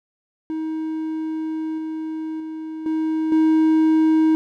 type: tone with level steps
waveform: triangle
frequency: 316.4 Hz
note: D#4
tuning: 29 cents sharp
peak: -21 / -23 / -26 / -17 / -11 dBFS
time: 0.5-4.35 s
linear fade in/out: 0 ms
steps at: 1.78 / 2.4 / 2.86 / 3.32 s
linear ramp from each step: 2 ms
effects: none